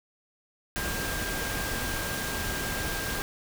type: tone in noise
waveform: sine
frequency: 1600 Hz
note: G6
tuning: 35 cents sharp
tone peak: -36 dBFS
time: 0.76-3.22 s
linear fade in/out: 0 ms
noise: pink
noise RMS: -32 dBFS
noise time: 0.76-3.22 s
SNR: -7 dB
effects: none